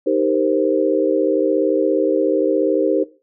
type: chord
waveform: sine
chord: C minor seventh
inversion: first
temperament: equal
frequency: 311.1 / 392 / 466.2 / 523.3 Hz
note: Eb4 / G4 / Bb4 / C5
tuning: 0 / 0 / 0 / 0 cents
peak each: -20 dBFS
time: 0.06-3.04 s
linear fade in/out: 10 ms
effects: noise-tail reverb RT60 0.3 s tail -17 dB re dry

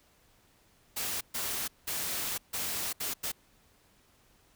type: noise bursts at uneven times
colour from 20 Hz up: white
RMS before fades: -34 dBFS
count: 6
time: 0.96-1.21 / 1.34-1.68 / 1.87-2.38 / 2.53-2.93 / 3-3.14 / 3.23-3.32 s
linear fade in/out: 10 ms
effects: pink hiss -65 dBFS RMS until 4.55 s

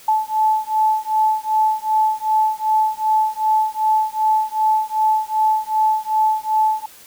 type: beating tone pair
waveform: sine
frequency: 867 / 869.6 Hz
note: A5 / A5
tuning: -26 / -21 cents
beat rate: 2.6 Hz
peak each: -18 dBFS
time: 0.08-6.86 s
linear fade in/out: 5 ms
effects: white hiss -44 dBFS RMS until 7.06 s

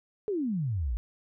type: exponential sweep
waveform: sine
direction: down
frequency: 440 to 50.6 Hz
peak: -27 dBFS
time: 0.28-0.97 s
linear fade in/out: 0 ms
effects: none

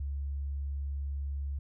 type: tone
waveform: sine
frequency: 70 Hz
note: C#2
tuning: 18 cents sharp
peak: -32 dBFS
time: 0-1.59 s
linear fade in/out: 5 ms
effects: none

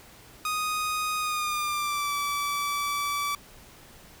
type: tone with pitch glide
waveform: sawtooth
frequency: 1244.5 to 1154.5 Hz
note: D#6 to D6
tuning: 0 to -30 cents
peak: -23 dBFS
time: 0.45-3.35 s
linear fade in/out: 2 ms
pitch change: -130 cents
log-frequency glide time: 1.18-2.15 s
effects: pink hiss -51 dBFS RMS until 4.2 s

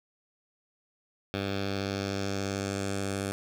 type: tone with low-pass filter sweep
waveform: 10% pulse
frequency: 98.5 Hz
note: G2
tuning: 9 cents sharp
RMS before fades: -32 dBFS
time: 1.34-3.32 s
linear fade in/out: 0 ms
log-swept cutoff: 3700 to 9800 Hz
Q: 2
effects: 8-bit

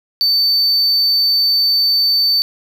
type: tone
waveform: triangle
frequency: 4550 Hz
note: C#8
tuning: 44 cents sharp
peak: -10 dBFS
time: 0.21-2.42 s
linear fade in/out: 0 ms
effects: none

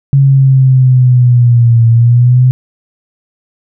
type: linear two-way sweep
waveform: sine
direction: down then up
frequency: 138.59 to 114.8 to 128.5 Hz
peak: -3 dBFS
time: 0.13-2.51 s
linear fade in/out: 0 ms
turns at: 1.88 s
effects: none

